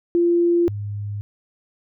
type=tone pair in turn; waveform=sine; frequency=344.5 / 102.71 Hz; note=F4 / G#2; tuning=-24 / -19 cents; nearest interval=octave + major sixth; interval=2095 cents; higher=first; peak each=-14 / -25 dBFS; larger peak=first; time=0.15-0.68 / 0.68-1.21 s; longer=neither; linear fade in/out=0 ms; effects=none